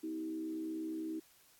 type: tone with frequency modulation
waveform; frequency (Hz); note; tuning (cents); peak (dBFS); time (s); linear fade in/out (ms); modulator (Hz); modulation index
sine; 319.4; D#4; +45; -37; 0.03-1.2; 10; 68.7; 0.53
effects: white hiss -65 dBFS RMS until 1.59 s + AAC 64 kbps